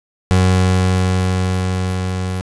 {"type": "tone with level ramp", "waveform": "30% pulse", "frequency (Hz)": 92.5, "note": "F#2", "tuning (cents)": 0, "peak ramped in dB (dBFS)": [-7, -17], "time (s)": [0.31, 2.41], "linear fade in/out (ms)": 0, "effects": ["resampled to 22050 Hz", "7-bit"]}